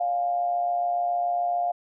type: tone with amplitude modulation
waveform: sine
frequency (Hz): 703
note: F5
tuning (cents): +11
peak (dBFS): -20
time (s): 0-1.72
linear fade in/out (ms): 10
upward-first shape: sine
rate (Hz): 127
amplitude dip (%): 50
effects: none